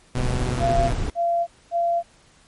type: tone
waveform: sawtooth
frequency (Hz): 124.7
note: B2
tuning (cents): +17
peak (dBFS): -21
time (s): 0.15-0.93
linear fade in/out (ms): 0
type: noise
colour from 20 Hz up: brown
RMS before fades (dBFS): -24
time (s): 0.17-1.1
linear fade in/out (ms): 2
type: tone bursts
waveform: sine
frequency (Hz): 685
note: F5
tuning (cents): -34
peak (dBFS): -18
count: 3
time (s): 0.59-2.03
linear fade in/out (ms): 50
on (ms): 320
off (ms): 240
effects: pink hiss -55 dBFS RMS until 2.47 s + MP3 48 kbps